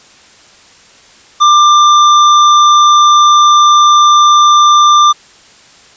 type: tone with hard clipping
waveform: sine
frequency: 1189 Hz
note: D6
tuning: 21 cents sharp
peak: -5 dBFS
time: 1.4-5.13 s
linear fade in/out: 20 ms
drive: 14 dB
effects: white hiss -41 dBFS RMS until 5.96 s + resampled to 16000 Hz